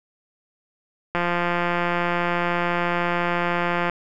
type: click train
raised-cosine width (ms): 0.5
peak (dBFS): -8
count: 479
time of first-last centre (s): 1.15-3.897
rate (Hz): 174
effects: none